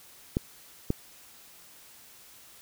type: clicks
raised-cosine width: 3 ms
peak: -12 dBFS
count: 2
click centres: 0.369 / 0.904 s
effects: white hiss -53 dBFS RMS until 2.61 s